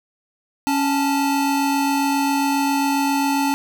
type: tone pair together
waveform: square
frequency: 277.2 / 879 Hz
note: C#4 / A5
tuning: 0 / -2 cents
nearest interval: octave + minor sixth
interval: 1998 cents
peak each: -20 / -22 dBFS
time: 0.67-3.54 s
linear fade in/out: 0 ms
effects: none